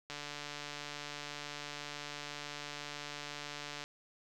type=click train; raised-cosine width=0.2 ms; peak=-25 dBFS; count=547; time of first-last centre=0.1-3.84 s; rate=146 Hz; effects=none